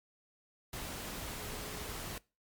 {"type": "tone in noise", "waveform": "sine", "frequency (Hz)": 422.9, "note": "G#4", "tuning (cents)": 31, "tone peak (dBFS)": -51, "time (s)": [1.38, 1.92], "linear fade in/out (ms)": 2, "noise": "pink", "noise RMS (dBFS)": -42, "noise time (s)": [0.73, 2.18], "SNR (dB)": -12, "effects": ["noise-tail reverb RT60 0.3 s tail -23 dB re dry", "MP3 96 kbps"]}